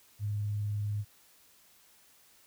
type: tone with vibrato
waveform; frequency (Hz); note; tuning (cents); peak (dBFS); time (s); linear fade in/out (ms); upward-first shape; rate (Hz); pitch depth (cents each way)
sine; 103.83; G#2; 0; -30; 0.19-1.05; 50; triangle; 20; 43
effects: white hiss -62 dBFS RMS until 2.46 s